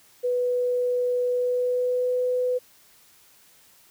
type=tone with pitch glide; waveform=sine; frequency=493.9 to 499.9 Hz; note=B4 to B4; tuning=0 to +21 cents; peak=-21 dBFS; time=0.23-2.59 s; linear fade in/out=20 ms; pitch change=+21 cents; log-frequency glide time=1.3-2.22 s; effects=white hiss -56 dBFS RMS until 3.9 s